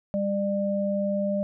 sine tone pair together, 199.6 / 598.1 Hz, G3 / D5, +32 / +31 cents, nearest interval octave + perfect fifth, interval 1899 cents, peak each -26 dBFS, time 0.14-1.43 s, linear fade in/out 0 ms, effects none

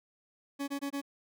40% pulse tone bursts, 280.3 Hz, C#4, 19 cents sharp, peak -32 dBFS, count 4, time 0.59-1.016 s, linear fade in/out 20 ms, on 90 ms, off 22 ms, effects none

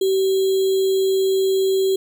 sine tone with sample-and-hold, 383.4 Hz, G4, 38 cents flat, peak -15 dBFS, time 0.01-1.96 s, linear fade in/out 5 ms, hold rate 3675 Hz, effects none

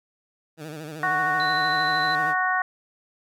15% pulse tone with vibrato, 154.4 Hz, D#3, 13 cents flat, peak -28 dBFS, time 0.57-2.35 s, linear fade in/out 50 ms, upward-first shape sine, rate 13 Hz, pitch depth 88 cents each way
harmonic tone, 370 Hz, F#4, in tune, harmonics 2 / 3 / 4 / 5, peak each -26 / -26 / -26 / -26 dBFS, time 1.03-2.62 s, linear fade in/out 2 ms
sine tone with tremolo, 4024 Hz, B7, 32 cents sharp, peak -28 dBFS, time 1.4-2.15 s, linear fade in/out 0 ms, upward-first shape sine, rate 13 Hz, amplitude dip 25%
effects none

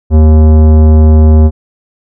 sine tone with tanh clipping, 77.78 Hz, D#2, in tune, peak -3 dBFS, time 0.1-1.51 s, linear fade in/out 50 ms, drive 16 dB, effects none

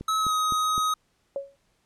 click train, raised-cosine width 3 ms, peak -23 dBFS, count 4, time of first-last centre 0.01-0.779 s, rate 3.9 Hz
square tone with pitch glide, 1289 to 1259.6 Hz, E6 to D#6, -39 to +21 cents, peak -23 dBFS, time 0.08-0.94 s, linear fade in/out 5 ms, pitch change -40 cents, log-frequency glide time 0.18-0.34 s
sine tone with exponential decay, 554.4 Hz, C#5, in tune, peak -24 dBFS, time 1.36-1.56 s, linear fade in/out 1 ms, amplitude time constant 43 ms
effects pink hiss -69 dBFS RMS until 1.85 s + low-pass 10000 Hz 12 dB/octave

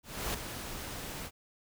pink noise with ADSR envelope, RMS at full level -33 dBFS, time 0.03-1.31 s, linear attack 310 ms, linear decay 8 ms, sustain -8 dB, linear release 56 ms, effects none

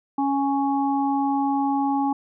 harmonic tone, 277.2 Hz, C#4, in tune, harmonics 1 / 3 / 4, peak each -22 / -23 / -33 dBFS, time 0.18-2.13 s, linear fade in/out 5 ms, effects none

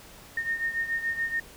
sine beating tone pair, 1834 / 1841 Hz, A#6 / A#6, -29 / -22 cents, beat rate 7 Hz, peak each -28 / -33 dBFS, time 0.37-1.4 s, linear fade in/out 5 ms, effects pink hiss -49 dBFS RMS until 1.56 s

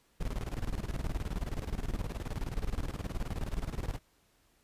brown noise with tremolo, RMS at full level -33 dBFS, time 0.2-3.99 s, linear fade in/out 10 ms, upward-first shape square, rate 19 Hz, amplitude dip 75%, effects pink hiss -69 dBFS RMS until 4.63 s + resampled to 32000 Hz

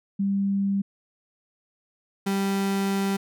sine / 35% pulse tone pair in turn, 197.7 / 196.22 Hz, G3 / G3, +15 / +2 cents, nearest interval unison, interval 13 cents, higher first, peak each -21 dBFS, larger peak neither, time 0.19-0.82 / 2.26-3.17 s, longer second, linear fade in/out 10 ms, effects none

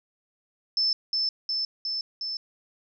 sine tone with echo, 5274 Hz, E8, in tune, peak -21 dBFS, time 0.77-0.93 s, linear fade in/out 2 ms, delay 360 ms, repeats 4, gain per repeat -2 dB, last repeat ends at 2.37 s, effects none

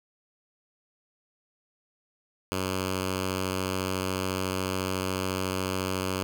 5% pulse tone with notch filter, 94 Hz, F#2, 28 cents sharp, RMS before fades -30 dBFS, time 2.52-6.23 s, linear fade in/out 0 ms, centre 750 Hz, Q 1.8, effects none

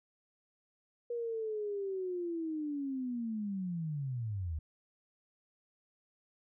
sine linear sweep, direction down, 480 to 73.42 Hz, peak -34 dBFS, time 1.1-4.59 s, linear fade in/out 5 ms, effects none

